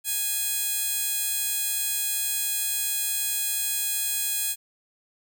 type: tone with high-pass filter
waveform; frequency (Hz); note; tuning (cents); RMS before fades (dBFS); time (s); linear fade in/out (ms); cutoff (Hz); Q
15% pulse; 830.6; G#5; 0; -27; 0.04-4.56; 50; 7100; 0.64
effects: none